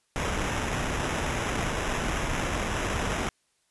pink noise with sample-and-hold, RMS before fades -29 dBFS, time 0.16-3.29 s, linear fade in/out 0 ms, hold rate 4410 Hz, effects white hiss -71 dBFS RMS until 3.7 s + resampled to 24000 Hz

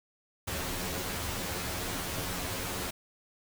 pink noise with comb filter, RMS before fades -35 dBFS, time 0.47-2.91 s, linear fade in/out 10 ms, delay 11 ms, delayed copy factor +0.8, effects none

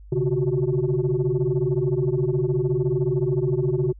sine tone cluster, 131.9 / 145.7 / 360.4 / 379.7 Hz, C3 / D3 / F#4 / F#4, +14 / -13 / -45 / +45 cents, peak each -24 dBFS, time 0.12-3.93 s, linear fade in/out 5 ms, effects tanh soft clip ceiling -13 dBFS + added 50 Hz sine -41 dBFS peak until 3.99 s

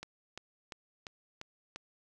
click train, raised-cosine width 0.2 ms, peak -25 dBFS, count 6, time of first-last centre 0.03-1.76 s, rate 2.89 Hz, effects none

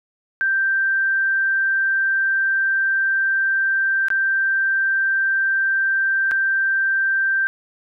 sine tone with dropouts, 1570 Hz, G6, 2 cents sharp, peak -16 dBFS, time 0.41-7.47 s, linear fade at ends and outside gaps 0 ms, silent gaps 4.084-4.103 / 6.312-6.317 s, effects none

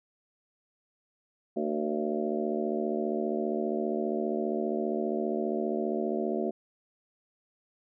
harmonic tone with a mistuned harmonic, 75 Hz, D2, 37 cents sharp, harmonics 3 / 4 / 5 / 6 / 7 / 8 / 9, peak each -33 / -36 / -32 / -41 / -39 / -37 / -36 dBFS, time 1.56-6.51 s, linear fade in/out 10 ms, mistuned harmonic 6, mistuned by +46 cents, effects none

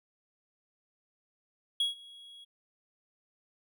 triangle tone with ADSR envelope, 3322 Hz, G#7, in tune, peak -23 dBFS, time 1.8-2.45 s, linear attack 4 ms, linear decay 140 ms, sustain -24 dB, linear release 16 ms, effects none

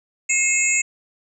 sine tone cluster, 2150 / 2606 / 6810 / 7590 Hz, C7 / E7 / G#8 / A#8, +47 / -20 / +42 / +30 cents, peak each -22 dBFS, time 0.29-0.82 s, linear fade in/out 10 ms, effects none

